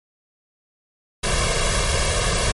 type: noise with comb filter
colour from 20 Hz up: pink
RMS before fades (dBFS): -20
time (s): 1.23-2.52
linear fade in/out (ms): 10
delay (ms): 1.8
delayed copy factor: +0.9
effects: MP3 48 kbps